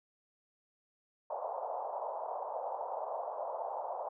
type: band-pass noise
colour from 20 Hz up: pink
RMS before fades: -39 dBFS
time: 1.3-4.09 s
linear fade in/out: 5 ms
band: 540 to 970 Hz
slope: 48 dB/octave
effects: none